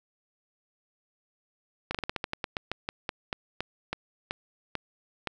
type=slowing click train; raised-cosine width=0.3 ms; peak=-14 dBFS; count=19; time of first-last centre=1.91-5.273 s; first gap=36 ms; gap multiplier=1.17; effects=none